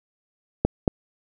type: clicks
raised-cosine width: 2 ms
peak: -4 dBFS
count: 2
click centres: 0.65 / 0.878 s
effects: none